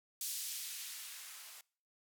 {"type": "noise with band-pass filter sweep", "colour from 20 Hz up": "violet", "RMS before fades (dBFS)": -45, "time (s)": [0.21, 1.61], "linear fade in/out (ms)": 2, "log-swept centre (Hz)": [4900, 820], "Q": 0.73, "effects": ["noise-tail reverb RT60 0.5 s tail -25 dB re dry"]}